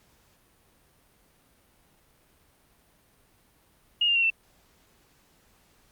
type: tone with pitch steps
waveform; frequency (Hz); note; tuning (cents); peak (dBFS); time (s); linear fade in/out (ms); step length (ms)
sine; 2858 / 2798 / 2738 / 2681; F7 / F7 / F7 / E7; +39 / +3 / -35 / +29; -20; 4.01-4.302; 5; 73
effects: pink hiss -63 dBFS RMS until 5.91 s + Opus 48 kbps